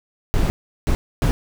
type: noise bursts at uneven times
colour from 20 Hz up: brown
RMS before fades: -17 dBFS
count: 3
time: 0.34-0.5 / 0.87-0.95 / 1.22-1.31 s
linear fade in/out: 0 ms
effects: none